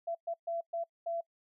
sine tone bursts at uneven times, 674 Hz, E5, 38 cents sharp, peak -32 dBFS, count 5, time 0.07-0.15 / 0.27-0.34 / 0.47-0.61 / 0.73-0.84 / 1.06-1.21 s, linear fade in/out 10 ms, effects noise-tail reverb RT60 0.1 s tail -24 dB re dry

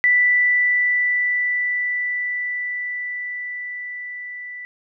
sine tone with level ramp, 1975.5 Hz, B6, in tune, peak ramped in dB -12 to -31 dBFS, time 0.04-4.65 s, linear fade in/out 0 ms, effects none

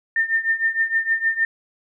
sine tone with tremolo, 1808 Hz, A6, 47 cents sharp, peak -14 dBFS, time 0.16-1.45 s, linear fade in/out 2 ms, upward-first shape triangle, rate 6.5 Hz, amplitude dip 90%, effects none

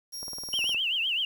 sawtooth tone, 5588 Hz, F8, in tune, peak -33 dBFS, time 0.12-0.75 s, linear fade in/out 20 ms
click train, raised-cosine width 1 ms, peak -30 dBFS, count 11, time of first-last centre 0.23-0.745 s, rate 19.4 Hz
sine tone with vibrato, 2913 Hz, F#7, 28 cents flat, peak -25 dBFS, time 0.53-1.25 s, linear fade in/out 2 ms, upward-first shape triangle, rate 7.8 Hz, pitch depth 200 cents each way
effects 9-bit

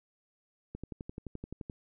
click train, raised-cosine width 3 ms, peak -27 dBFS, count 12, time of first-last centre 0.75-1.698 s, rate 11.6 Hz, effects none

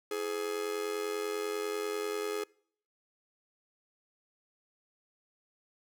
45% pulse tone with amplitude modulation, 419.4 Hz, G#4, 17 cents sharp, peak -29 dBFS, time 0.11-2.44 s, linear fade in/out 5 ms, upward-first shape sine, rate 90.1 Hz, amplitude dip 75%, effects noise-tail reverb RT60 0.6 s tail -25 dB re dry

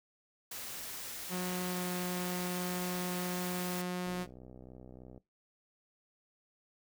white noise, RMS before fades -43 dBFS, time 0.51-3.82 s, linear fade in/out 5 ms
sawtooth tone with pitch glide, 181.2 to 179.84 Hz, F#3 to F#3, -36 to -49 cents, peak -30 dBFS, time 1.29-4.27 s, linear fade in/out 50 ms, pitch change -13 cents, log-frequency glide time 1.62-1.89 s
click train, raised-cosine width 2 ms, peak -38 dBFS, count 71, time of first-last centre 4.07-5.178 s, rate 63.2 Hz
effects noise-tail reverb RT60 0.2 s tail -19 dB re dry

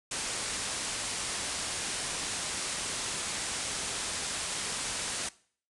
white low-pass noise, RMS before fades -35 dBFS, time 0.11-5.29 s, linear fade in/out 5 ms, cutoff 10000 Hz, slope 96 dB/octave, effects noise-tail reverb RT60 0.5 s tail -20 dB re dry

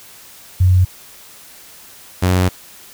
sine / sawtooth tone pair in turn, 91.6 / 91.6 Hz, F#2 / F#2, -17 / -17 cents, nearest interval unison, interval 0 cents, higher neither, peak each -8 dBFS, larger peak neither, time 0.6-0.85 / 2.22-2.49 s, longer second, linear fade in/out 10 ms, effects white hiss -41 dBFS RMS until 2.93 s

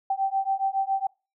sine beating tone pair, 774 / 781.2 Hz, G5 / G5, -22 / -6 cents, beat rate 7.2 Hz, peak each -26 dBFS, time 0.1-1.07 s, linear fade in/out 5 ms, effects noise-tail reverb RT60 0.3 s tail -26 dB re dry

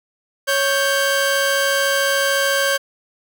sawtooth tone pair together, 553.9 / 1568 Hz, C#5 / G6, -1 / 0 cents, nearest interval octave + tritone, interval 1801 cents, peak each -15 dBFS, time 0.47-2.78 s, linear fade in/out 20 ms, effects none

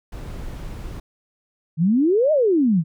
brown noise, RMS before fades -32 dBFS, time 0.12-1 s, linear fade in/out 5 ms
sine exponential two-way sweep, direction up then down, 150 to 640 to 150 Hz, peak -14 dBFS, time 1.77-2.84 s, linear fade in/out 50 ms, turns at 2.32 s
effects none

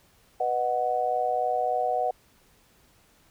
sine chord, B major, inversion none, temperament just, 493.9 / 617.4 / 740.8 Hz, B4 / D#5 / F#5, 0 / -14 / +2 cents, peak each -30 / -30 / -25 dBFS, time 0.4-2.11 s, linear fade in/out 5 ms, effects pink hiss -61 dBFS RMS until 3.3 s

